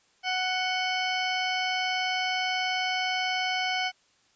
harmonic tone with a mistuned harmonic, 740 Hz, F#5, in tune, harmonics 1 / 2 / 3 / 4 / 6 / 7 / 8, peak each -30 / -34 / -31 / -33 / -40 / -38 / -46 dBFS, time 0.23-3.92 s, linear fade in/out 50 ms, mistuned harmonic 4, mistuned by +47 cents, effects white hiss -65 dBFS RMS until 4.35 s + resampled to 16000 Hz

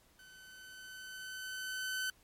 sawtooth tone with level ramp, 1519 Hz, F#6, 45 cents sharp, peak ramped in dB -52 to -30 dBFS, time 0.19-2.1 s, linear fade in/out 2 ms, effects pink hiss -67 dBFS RMS until 2.23 s + MP3 64 kbps

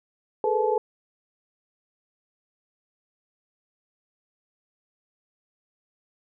sine tone cluster, 419.6 / 443.9 / 497.8 / 864 Hz, G#4 / A4 / B4 / A5, +18 / +15 / +14 / -32 cents, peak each -26 dBFS, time 0.44-0.78 s, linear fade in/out 2 ms, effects none

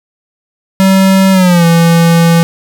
square tone with pitch glide, 191.6 to 167.76 Hz, G3 to E3, -39 to +31 cents, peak -5 dBFS, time 0.8-2.43 s, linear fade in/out 0 ms, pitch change -230 cents, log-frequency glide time 1.32-1.65 s, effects 7-bit

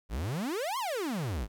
45% pulse exponential two-way sweep, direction up then down, 46.73 to 1108.7 to 46.73 Hz, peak -31 dBFS, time 0.09-1.48 s, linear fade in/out 50 ms, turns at 0.78 s, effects 11-bit

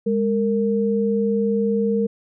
sine tone pair together, 205.1 / 460 Hz, G#3 / A#4, -21 / -23 cents, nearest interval octave + major second, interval 1398 cents, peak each -20 dBFS, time 0.06-2.07 s, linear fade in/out 10 ms, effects none

